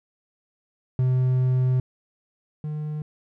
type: tone pair in turn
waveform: triangle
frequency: 128 / 151.65 Hz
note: C3 / D#3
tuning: -38 / -44 cents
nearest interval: minor third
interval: 294 cents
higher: second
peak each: -16 / -25 dBFS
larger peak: first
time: 0.99-1.8 / 2.64-3.02 s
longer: first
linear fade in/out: 2 ms
effects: none